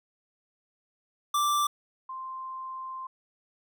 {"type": "tone pair in turn", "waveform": ["square", "sine"], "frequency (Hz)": [1174, 1045.9], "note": ["D6", "C6"], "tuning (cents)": [-1, -1], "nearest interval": "major second", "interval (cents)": 200, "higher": "first", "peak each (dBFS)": [-24, -35], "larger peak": "first", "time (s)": [[1.34, 1.67], [2.09, 3.07]], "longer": "second", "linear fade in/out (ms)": 5, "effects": []}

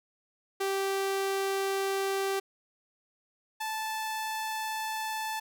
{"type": "tone pair in turn", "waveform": "sawtooth", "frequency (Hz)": [390, 875.5], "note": ["G4", "A5"], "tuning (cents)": [-9, -9], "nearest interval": "octave + major second", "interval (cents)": 1400, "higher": "second", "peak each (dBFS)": [-24, -28], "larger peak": "first", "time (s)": [[0.6, 2.4], [3.6, 5.4]], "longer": "neither", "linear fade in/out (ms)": 10, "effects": []}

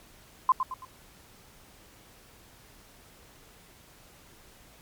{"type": "tone with echo", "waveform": "sine", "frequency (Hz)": 1036, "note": "C6", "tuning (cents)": -17, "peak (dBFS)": -16, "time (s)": [0.49, 0.52], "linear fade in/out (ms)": 2, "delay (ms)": 110, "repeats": 3, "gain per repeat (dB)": -8, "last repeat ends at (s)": 0.85, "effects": ["pink hiss -55 dBFS RMS until 4.81 s", "MP3 96 kbps"]}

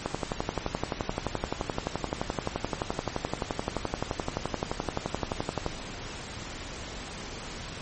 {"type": "click train", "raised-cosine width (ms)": 1, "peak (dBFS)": -13, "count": 66, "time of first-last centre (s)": [0.06, 5.663], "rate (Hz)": 11.6, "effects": ["pink hiss -39 dBFS RMS until 7.81 s", "MP3 32 kbps"]}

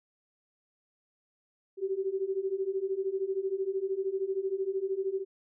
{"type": "beating tone pair", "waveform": "sine", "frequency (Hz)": [377.4, 390.4], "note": ["F#4", "G4"], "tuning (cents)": [34, -7], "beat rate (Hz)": 13, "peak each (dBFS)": [-33, -31], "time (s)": [1.77, 5.25], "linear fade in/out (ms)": 50, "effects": []}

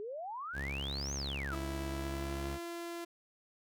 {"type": "exponential two-way sweep", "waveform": "sine", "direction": "up then down", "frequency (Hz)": [400, 6620, 1216], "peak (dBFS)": -39, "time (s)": [0, 1.55], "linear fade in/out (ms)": 0, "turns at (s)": 1.14}
{"type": "tone", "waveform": "sawtooth", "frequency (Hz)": 69.3, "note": "C#2", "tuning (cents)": 0, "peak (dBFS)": -34, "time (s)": [0.53, 2.59], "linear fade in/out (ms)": 50}
{"type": "tone with pitch glide", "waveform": "sawtooth", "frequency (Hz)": [329.6, 341.2], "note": ["E4", "F4"], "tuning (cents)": [0, -40], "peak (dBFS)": -36, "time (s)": [1.52, 3.05], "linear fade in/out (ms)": 10, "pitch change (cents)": 60, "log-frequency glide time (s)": [1.9, 2.52]}
{"effects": []}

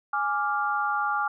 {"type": "chord", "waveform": "sine", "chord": "D diminished", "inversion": "second", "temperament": "equal", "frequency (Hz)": [830.6, 1174.7, 1396.9], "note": ["Ab5", "D6", "F6"], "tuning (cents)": [0, 0, 0], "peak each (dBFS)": -28, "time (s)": [0.13, 1.28], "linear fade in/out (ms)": 5, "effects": []}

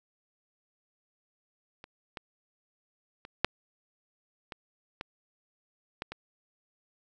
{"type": "clicks", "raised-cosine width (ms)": 0.3, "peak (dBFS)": [-29, -22, -28, -6, -23, -20, -18, -23], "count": 8, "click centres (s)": [1.841, 2.172, 3.251, 3.446, 4.522, 5.011, 6.021, 6.12], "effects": []}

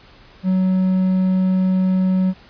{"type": "tone", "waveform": "triangle", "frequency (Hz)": 186.6, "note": "F#3", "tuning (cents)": 15, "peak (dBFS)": -12, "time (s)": [0.43, 2.34], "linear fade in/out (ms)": 50, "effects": ["pink hiss -47 dBFS RMS until 2.49 s", "resampled to 11025 Hz"]}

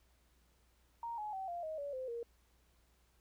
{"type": "tone with pitch steps", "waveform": "sine", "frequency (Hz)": [932.3, 845.1, 766.1, 694.4, 629.5, 570.6, 517.2, 468.9], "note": ["A#5", "G#5", "G5", "F5", "D#5", "C#5", "C5", "A#4"], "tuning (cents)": [0, 30, -40, -10, 20, 50, -20, 10], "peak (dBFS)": -39, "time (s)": [1.03, 2.23], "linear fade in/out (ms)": 2, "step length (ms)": 150, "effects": ["added 60 Hz sine -70 dBFS peak until 3.2 s", "pink hiss -74 dBFS RMS until 3.2 s"]}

